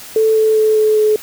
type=tone with pitch steps; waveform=sine; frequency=440 / 437 / 433.9 / 430.9 / 428 Hz; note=A4 / A4 / A4 / A4 / A4; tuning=0 / -12 / -24 / -36 / -48 cents; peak=-9 dBFS; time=0.16-1.16 s; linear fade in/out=2 ms; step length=200 ms; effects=white hiss -34 dBFS RMS until 1.22 s